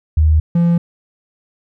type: tone pair in turn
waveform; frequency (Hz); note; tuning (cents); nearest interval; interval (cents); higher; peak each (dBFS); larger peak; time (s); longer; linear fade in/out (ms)
sine / triangle; 77.78 / 170.92; D#2 / F3; 0 / -37; octave + major second; 1363; second; -8; neither; 0.17-0.4 / 0.55-0.78; neither; 5
effects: none

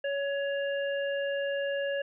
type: harmonic tone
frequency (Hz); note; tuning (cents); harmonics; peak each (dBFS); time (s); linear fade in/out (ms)
560; C#5; +18; 1 / 3 / 5; -29 / -36 / -41; 0.04-2.02; 5
effects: none

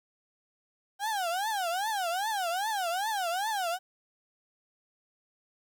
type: tone with vibrato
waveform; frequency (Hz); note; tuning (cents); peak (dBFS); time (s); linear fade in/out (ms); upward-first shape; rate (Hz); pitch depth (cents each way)
35% pulse; 773; G5; -24; -27; 0.99-3.79; 50; triangle; 2.5; 280
effects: 11-bit

